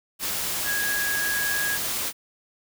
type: tone in noise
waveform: sine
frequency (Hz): 1653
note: G#6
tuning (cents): -9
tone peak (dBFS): -25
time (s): 0.64-1.79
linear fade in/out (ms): 50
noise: white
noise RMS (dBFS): -28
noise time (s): 0.19-2.13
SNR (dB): 0
effects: none